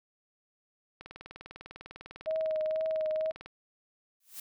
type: click train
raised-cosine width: 0.3 ms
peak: -29 dBFS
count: 50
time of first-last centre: 1.01-3.46 s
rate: 20 Hz
type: tone with vibrato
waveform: sine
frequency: 630 Hz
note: D#5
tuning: 21 cents sharp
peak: -28 dBFS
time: 2.26-3.32 s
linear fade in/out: 20 ms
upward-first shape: triangle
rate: 2.1 Hz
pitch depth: 25 cents each way
type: noise with exponential growth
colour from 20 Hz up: blue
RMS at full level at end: -38 dBFS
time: 4.2-4.4 s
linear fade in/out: 5 ms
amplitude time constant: 43 ms
effects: none